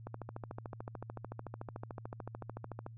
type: click train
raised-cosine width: 1 ms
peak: -28 dBFS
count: 39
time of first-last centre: 0.07-2.864 s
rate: 13.6 Hz
effects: added 113 Hz sine -48 dBFS peak until 2.97 s